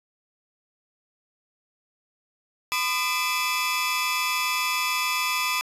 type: tone cluster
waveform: 30% pulse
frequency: 1011 / 1219 / 2351 / 2610 / 3403 Hz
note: B5 / D#6 / D7 / E7 / G#7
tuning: +40 / -36 / +1 / -18 / +41 cents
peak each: -26 / -27 / -29 / -26 / -30 dBFS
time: 2.72-5.61 s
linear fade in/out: 0 ms
effects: resampled to 32000 Hz + 9-bit